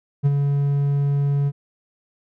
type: tone with ADSR envelope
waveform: triangle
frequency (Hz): 141.7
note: C#3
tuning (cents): +38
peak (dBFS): -10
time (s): 0.23-1.52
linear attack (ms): 30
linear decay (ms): 34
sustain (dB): -5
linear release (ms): 45
effects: none